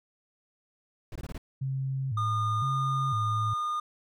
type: noise bursts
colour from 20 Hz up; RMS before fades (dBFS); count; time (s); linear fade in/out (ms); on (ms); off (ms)
brown; -37; 5; 1.12-1.379; 2; 35; 21
type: tone with vibrato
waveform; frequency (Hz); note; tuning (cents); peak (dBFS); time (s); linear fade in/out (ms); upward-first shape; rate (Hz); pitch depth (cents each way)
sine; 120; B2; -49; -28; 1.61-3.54; 10; square; 0.99; 190
type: tone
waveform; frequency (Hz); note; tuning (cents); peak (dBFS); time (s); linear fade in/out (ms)
triangle; 1219; D#6; -36; -26; 2.17-3.8; 5
effects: none